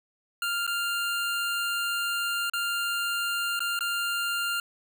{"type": "tone with dropouts", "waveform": "25% pulse", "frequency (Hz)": 1396.9, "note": "F6", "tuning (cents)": 0, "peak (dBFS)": -23, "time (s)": [0.42, 4.6], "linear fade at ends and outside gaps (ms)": 2, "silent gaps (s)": [[0.667, 0.676], [2.498, 2.535], [3.593, 3.604], [3.791, 3.807]], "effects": []}